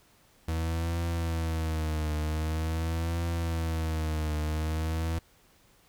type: tone with vibrato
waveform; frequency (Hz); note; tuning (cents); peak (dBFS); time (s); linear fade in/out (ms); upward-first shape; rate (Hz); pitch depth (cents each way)
40% pulse; 80.4; E2; -43; -27; 0.48-5.19; 5; triangle; 0.45; 92
effects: pink hiss -62 dBFS RMS until 5.88 s